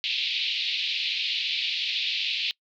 white band-pass noise, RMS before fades -28 dBFS, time 0.04-2.51 s, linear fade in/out 0 ms, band 2400 to 4200 Hz, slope 48 dB/octave, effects noise-tail reverb RT60 0.1 s tail -24 dB re dry

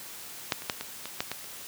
clicks, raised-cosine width 0.2 ms, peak -7 / -22 / -9 / -16 / -19 / -10 / -14 / -28 dBFS, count 8, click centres 0.522 / 0.621 / 0.698 / 0.81 / 1.056 / 1.205 / 1.316 / 1.443 s, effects white hiss -43 dBFS RMS until 1.67 s + high-pass 80 Hz 12 dB/octave

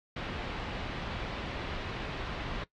pink low-pass noise, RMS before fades -37 dBFS, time 0.16-2.64 s, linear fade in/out 5 ms, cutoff 3700 Hz, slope 24 dB/octave, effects noise-tail reverb RT60 0.1 s tail -18 dB re dry + MP3 64 kbps

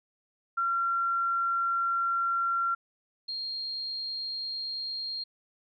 sine tone pair in turn, 1370 / 4223 Hz, F6 / C8, -34 / +15 cents, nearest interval octave + perfect fifth, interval 1949 cents, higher second, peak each -25 / -32 dBFS, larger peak first, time 0.57-2.75 / 3.28-5.24 s, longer first, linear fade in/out 10 ms, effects none

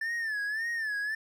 triangle tone with vibrato, 1760 Hz, A6, in tune, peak -28 dBFS, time 0.01-1.15 s, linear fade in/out 5 ms, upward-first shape sine, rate 1.8 Hz, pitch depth 110 cents each way, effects none

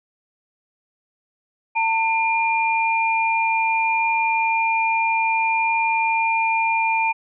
sine tone pair together, 899.7 / 2402 Hz, A5 / D7, +38 / +38 cents, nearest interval octave + perfect fourth, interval 1700 cents, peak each -19 / -21 dBFS, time 1.75-7.13 s, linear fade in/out 20 ms, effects none

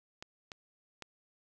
clicks, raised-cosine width 0.2 ms, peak -26 dBFS, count 3, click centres 0.225 / 0.518 / 1.023 s, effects none

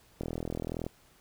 click train, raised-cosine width 2 ms, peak -21 dBFS, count 28, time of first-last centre 0.21-0.865 s, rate 41.2 Hz, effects pink hiss -62 dBFS RMS until 1.2 s

